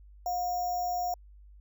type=tone with sample-and-hold; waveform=sine; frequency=716 Hz; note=F5; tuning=43 cents sharp; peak=-28 dBFS; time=0.26-1.14 s; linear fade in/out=2 ms; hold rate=6300 Hz; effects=added 50 Hz sine -50 dBFS peak until 1.6 s